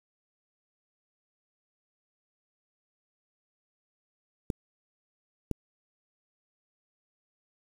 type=clicks; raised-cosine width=3 ms; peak=-16 dBFS; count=2; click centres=4.502 / 5.513 s; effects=7-bit